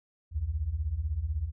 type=beating tone pair; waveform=sine; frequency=65.41 / 81.41 Hz; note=C2 / E2; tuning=0 / -21 cents; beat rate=16 Hz; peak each=-33 / -30 dBFS; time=0.31-1.52 s; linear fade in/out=50 ms; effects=none